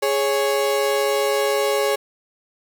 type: tone pair together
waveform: 35% pulse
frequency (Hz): 415.3 / 554.4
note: G#4 / C#5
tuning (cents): 0 / 0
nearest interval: perfect fourth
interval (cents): 500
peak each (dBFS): -19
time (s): 0.02-1.96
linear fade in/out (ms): 10
effects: 8-bit